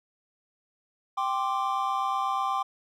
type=chord; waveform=triangle; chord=G suspended fourth; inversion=none; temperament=equal; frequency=784 / 1046.5 / 1174.7 Hz; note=G5 / C6 / D6; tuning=0 / 0 / 0 cents; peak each=-28 dBFS; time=1.17-2.63 s; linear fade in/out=10 ms; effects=none